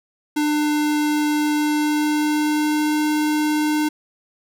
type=tone with pitch glide; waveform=square; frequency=299.4 to 302.9 Hz; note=D4 to D#4; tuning=+33 to -46 cents; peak=-18 dBFS; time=0.36-3.89 s; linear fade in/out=10 ms; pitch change=+21 cents; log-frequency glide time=1.5-3.01 s; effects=none